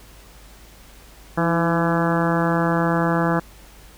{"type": "harmonic tone with a mistuned harmonic", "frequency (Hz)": 168.4, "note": "E3", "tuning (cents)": 37, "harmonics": [1, 2, 3, 4, 5, 6, 7, 8, 9, 10], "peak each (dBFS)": [-21, -24, -26, -27, -28, -29, -29, -30, -31, -31], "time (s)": [1.37, 3.4], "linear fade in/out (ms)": 10, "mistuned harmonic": 2, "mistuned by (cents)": -44, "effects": ["added 50 Hz sine -46 dBFS peak until 3.97 s", "pink hiss -48 dBFS RMS until 3.97 s"]}